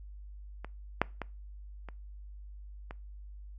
clicks, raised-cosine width 0.5 ms, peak -26 / -9 / -20 / -29 / -27 dBFS, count 5, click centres 0.646 / 1.016 / 1.217 / 1.887 / 2.909 s, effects noise-tail reverb RT60 0.3 s tail -23 dB re dry + added 50 Hz sine -44 dBFS peak until 3.58 s

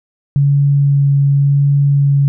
sine tone with vibrato, 140.9 Hz, C#3, 29 cents sharp, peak -8 dBFS, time 0.36-2.28 s, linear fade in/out 0 ms, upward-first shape sine, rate 0.9 Hz, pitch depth 9 cents each way, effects none

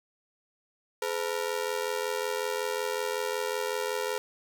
sawtooth ring-modulated tone, 466.2 Hz, A#4, in tune, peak -22 dBFS, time 1.02-4.18 s, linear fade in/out 0 ms, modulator 42.7 Hz, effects none

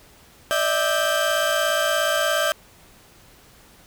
30% pulse tone cluster, 593 / 650 / 1571 Hz, D5 / E5 / G6, +17 / -24 / +3 cents, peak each -21 dBFS, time 0.51-2.52 s, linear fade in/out 0 ms, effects pink hiss -51 dBFS RMS until 3.86 s

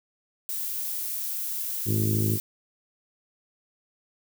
violet noise, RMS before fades -31 dBFS, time 0.49-2.4 s, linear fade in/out 0 ms
harmonic tone, 53.4 Hz, G#1, 49 cents sharp, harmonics 2 / 3 / 4 / 5 / 6 / 7 / 8 / 9, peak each -24 / -35 / -30 / -41 / -33 / -34 / -44 / -47 dBFS, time 1.85-2.39 s, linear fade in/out 50 ms
effects none

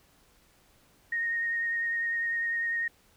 sine tone with vibrato, 1857 Hz, A#6, 7 cents flat, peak -27 dBFS, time 1.12-2.88 s, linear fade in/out 5 ms, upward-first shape sine, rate 10 Hz, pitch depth 17 cents each way, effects pink hiss -63 dBFS RMS until 3.16 s

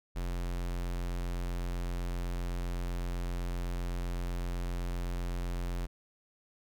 square tone, 43.92 Hz, F1, 11 cents sharp, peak -33 dBFS, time 0.15-5.87 s, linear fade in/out 20 ms, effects none

